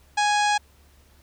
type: harmonic tone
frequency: 830.6 Hz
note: G#5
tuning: in tune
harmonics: 1 / 2 / 3 / 4 / 5 / 6 / 7 / 8 / 9 / 10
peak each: -20 / -26 / -30 / -32 / -34 / -36 / -37 / -38 / -39 / -40 dBFS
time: 0.17-0.58 s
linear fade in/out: 10 ms
effects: added 71 Hz sine -55 dBFS peak until 1.22 s + pink hiss -59 dBFS RMS until 1.22 s